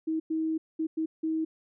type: tone bursts at uneven times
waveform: sine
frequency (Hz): 318.9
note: D#4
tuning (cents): +43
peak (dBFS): -26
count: 5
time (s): 0.07-0.2 / 0.3-0.58 / 0.79-0.87 / 0.97-1.06 / 1.23-1.45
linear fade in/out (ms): 10
effects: none